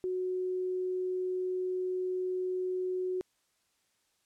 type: tone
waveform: sine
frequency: 368.1 Hz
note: F#4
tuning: 9 cents flat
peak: -30 dBFS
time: 0.04-3.21 s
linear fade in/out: 0 ms
effects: white hiss -74 dBFS RMS until 4.25 s + low-pass 10000 Hz 12 dB/octave